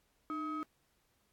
triangle ring-modulated tone, 482.2 Hz, B4, 41 cents flat, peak -31 dBFS, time 0.3-0.63 s, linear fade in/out 0 ms, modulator 787 Hz, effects pink hiss -75 dBFS RMS until 1.32 s + AAC 64 kbps

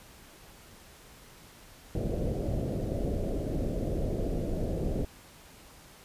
pink low-pass noise, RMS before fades -31 dBFS, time 1.95-5.05 s, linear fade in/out 2 ms, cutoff 640 Hz, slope 48 dB/octave, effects pink hiss -53 dBFS RMS until 6.04 s + resampled to 32000 Hz

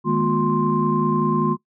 sine tone cluster, 154.3 / 208.7 / 239.1 / 358.8 / 1049 Hz, D#3 / G#3 / A#3 / F4 / C6, -14 / +9 / +44 / +47 / +4 cents, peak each -23 dBFS, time 0.04-1.57 s, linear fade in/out 50 ms, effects noise-tail reverb RT60 0.1 s tail -18 dB re dry + tanh soft clip ceiling -5 dBFS

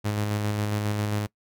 sawtooth tone with tremolo, 104.6 Hz, G#2, 13 cents sharp, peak -20 dBFS, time 0.04-1.27 s, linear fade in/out 20 ms, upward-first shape square, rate 7.4 Hz, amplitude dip 25%, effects noise-tail reverb RT60 0.1 s tail -22 dB re dry

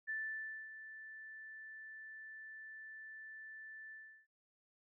sine tone with ADSR envelope, 1760 Hz, A6, in tune, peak -37 dBFS, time 0.07-4.27 s, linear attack 26 ms, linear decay 590 ms, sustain -12 dB, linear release 350 ms, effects none

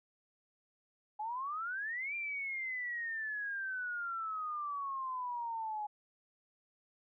sine exponential two-way sweep, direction up then down, 830.6 to 2391 to 830.6 Hz, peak -36 dBFS, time 1.19-5.87 s, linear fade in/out 10 ms, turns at 2.15 s, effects none

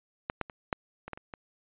clicks, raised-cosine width 0.5 ms, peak -15 / -15 / -27 / -12 / -25 / -21 / -29 / -25 dBFS, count 8, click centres 0.299 / 0.413 / 0.498 / 0.728 / 1.08 / 1.133 / 1.175 / 1.338 s, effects resampled to 8000 Hz

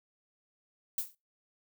violet noise with exponential decay, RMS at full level -29 dBFS, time 0.98-1.15 s, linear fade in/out 2 ms, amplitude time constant 36 ms, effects noise-tail reverb RT60 0.2 s tail -18 dB re dry

